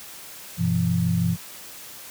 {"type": "tone cluster", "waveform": "sine", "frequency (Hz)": [98.2, 124.4, 170.5], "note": ["G2", "B2", "F3"], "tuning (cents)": [4, 13, -41], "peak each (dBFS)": [-25, -26, -21], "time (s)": [0.57, 1.37], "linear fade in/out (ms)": 50, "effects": ["white hiss -41 dBFS RMS until 2.1 s", "high-pass 60 Hz 12 dB/octave"]}